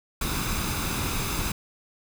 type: noise with comb filter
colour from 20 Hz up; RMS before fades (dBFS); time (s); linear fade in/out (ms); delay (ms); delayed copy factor
pink; -28; 0.21-1.52; 5; 0.8; +0.5
effects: none